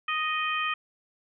harmonic tone, 622.3 Hz, D#5, in tune, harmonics 2 / 3 / 4 / 5, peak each -29 / -33 / -31 / -35 dBFS, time 0.08-0.74 s, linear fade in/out 5 ms, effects none

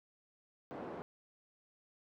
pink band-pass noise, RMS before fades -45 dBFS, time 0.71-1.02 s, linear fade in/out 0 ms, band 270 to 820 Hz, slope 12 dB/octave, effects none

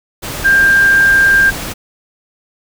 sine tone in noise, 1592 Hz, G6, 26 cents sharp, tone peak -6 dBFS, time 0.44-1.51 s, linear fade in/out 20 ms, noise pink, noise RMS -23 dBFS, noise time 0.22-1.74 s, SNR +14 dB, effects none

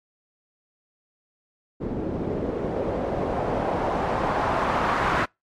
white noise with low-pass filter sweep, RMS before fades -25 dBFS, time 1.8-5.26 s, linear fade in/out 20 ms, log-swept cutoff 330 to 1300 Hz, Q 1.5, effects noise-tail reverb RT60 0.2 s tail -26 dB re dry + MP3 64 kbps

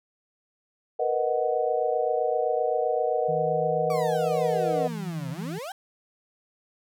sine chord, B major seventh, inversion third, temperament equal, 466.2 / 493.9 / 622.3 / 740 Hz, A#4 / B4 / D#5 / F#5, 0 / 0 / 0 / 0 cents, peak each -28 dBFS, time 0.99-4.88 s, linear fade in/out 10 ms
sine tone with pitch glide, 159.1 to 165.19 Hz, D#3 to E3, +39 to +4 cents, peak -32 dBFS, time 3.28-5.59 s, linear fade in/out 10 ms, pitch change +65 cents, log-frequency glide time 3.43-4.62 s
35% pulse exponential two-way sweep, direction down then up, 1174.7 to 125.5 to 817 Hz, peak -32 dBFS, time 3.9-5.72 s, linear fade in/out 2 ms, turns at 5.3 s
effects none

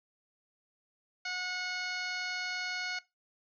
harmonic tone with a mistuned harmonic, 729 Hz, F#5, 26 cents flat, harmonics 1 / 2 / 3 / 4 / 5 / 6 / 7 / 8 / 9, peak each -45 / -39 / -39 / -48 / -50 / -42 / -47 / -54 / -52 dBFS, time 1.25-2.99 s, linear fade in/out 5 ms, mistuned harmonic 9, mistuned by -38 cents, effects noise-tail reverb RT60 0.2 s tail -18 dB re dry

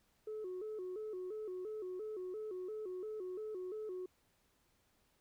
sine tone with vibrato, 397.8 Hz, G4, 25 cents sharp, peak -39 dBFS, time 0.27-4.06 s, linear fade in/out 5 ms, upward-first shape square, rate 2.9 Hz, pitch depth 140 cents each way, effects tanh soft clip ceiling -38 dBFS + pink hiss -75 dBFS RMS until 5.2 s

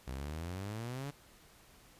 sawtooth exponential sweep, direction up, 62.2 to 146.1 Hz, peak -35 dBFS, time 0.07-1.11 s, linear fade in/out 10 ms, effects pink hiss -61 dBFS RMS until 1.99 s + resampled to 32000 Hz

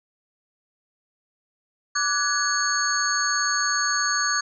sine tone cluster, 1164 / 1483 / 1681 / 4414 / 6520 Hz, D6 / F#6 / G#6 / C#8 / G#8, -16 / +4 / +20 / -8 / -33 cents, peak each -27 dBFS, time 1.95-4.41 s, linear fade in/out 10 ms, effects none

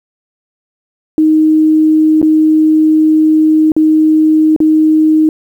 sine tone with dropouts, 312 Hz, D#4, 5 cents sharp, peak -5 dBFS, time 1.18-5.29 s, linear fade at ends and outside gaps 1 ms, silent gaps 2.216-2.227 / 3.719-3.765 / 4.563-4.603 s, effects 7-bit

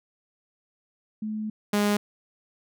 sine / sawtooth tone pair in turn, 215.1 / 206.3 Hz, A3 / G#3, -39 / -11 cents, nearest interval minor second, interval 72 cents, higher first, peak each -28 / -17 dBFS, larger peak second, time 1.22-1.5 / 1.73-1.97 s, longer first, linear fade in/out 5 ms, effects none

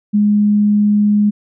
sine tone, 207.7 Hz, G#3, in tune, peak -9 dBFS, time 0.13-1.31 s, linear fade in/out 20 ms, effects none

